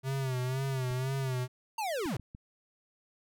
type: tone with vibrato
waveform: square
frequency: 130.81 Hz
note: C3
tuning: in tune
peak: -31 dBFS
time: 0.03-1.48 s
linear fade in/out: 50 ms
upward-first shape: sine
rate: 2 Hz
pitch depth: 72 cents each way
type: clicks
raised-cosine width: 5 ms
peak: -33 dBFS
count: 4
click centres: 0.911 / 2.058 / 2.197 / 2.349 s
type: linear sweep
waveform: square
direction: down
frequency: 932.3 to 90.8 Hz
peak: -32 dBFS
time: 1.78-2.17 s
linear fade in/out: 5 ms
effects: none